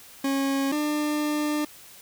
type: tone pair in turn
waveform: 40% pulse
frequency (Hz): 273.5 / 299.2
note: C#4 / D4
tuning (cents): -23 / +32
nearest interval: major second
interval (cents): 155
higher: second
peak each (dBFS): -22 / -23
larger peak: first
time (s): 0.24-0.72 / 0.72-1.65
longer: second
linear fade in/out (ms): 5
effects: white hiss -48 dBFS RMS until 2.01 s